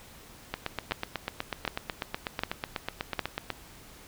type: two click trains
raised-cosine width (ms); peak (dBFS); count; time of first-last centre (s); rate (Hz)
0.3; -11 / -14; 4 / 25; 0.92-3.193 / 0.54-3.503; 1.32 / 8.1
effects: pink hiss -51 dBFS RMS until 4.07 s